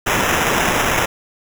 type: noise with sample-and-hold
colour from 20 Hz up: white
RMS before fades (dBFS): -17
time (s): 0.06-1.06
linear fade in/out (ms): 10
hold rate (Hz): 4410
effects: none